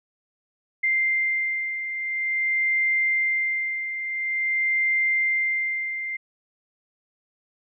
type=beating tone pair; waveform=sine; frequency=2093 / 2093.48 Hz; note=C7 / C7; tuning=0 / 0 cents; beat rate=0.48 Hz; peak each=-29 / -22 dBFS; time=0.83-6.17 s; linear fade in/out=10 ms; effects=none